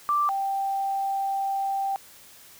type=tone pair in turn; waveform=sine; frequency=1174.7 / 784 Hz; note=D6 / G5; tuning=0 / 0 cents; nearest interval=perfect fifth; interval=700 cents; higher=first; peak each=-20 / -24 dBFS; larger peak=first; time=0.09-0.29 / 0.29-1.96 s; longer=second; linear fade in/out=0 ms; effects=white hiss -50 dBFS RMS until 2.59 s